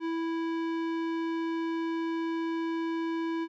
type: tone with tanh clipping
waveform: sine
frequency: 329.5 Hz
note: E4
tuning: 1 cent flat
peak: -31 dBFS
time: 0-3.48 s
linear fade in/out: 50 ms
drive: 17 dB
effects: none